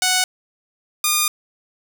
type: tone pair in turn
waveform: 5% pulse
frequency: 740 / 1216.6 Hz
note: F#5 / D#6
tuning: 0 / -39 cents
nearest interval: major sixth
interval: 861 cents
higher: second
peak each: -4 dBFS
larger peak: neither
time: 0.02-0.24 / 1.04-1.28 s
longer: second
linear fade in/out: 2 ms
effects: none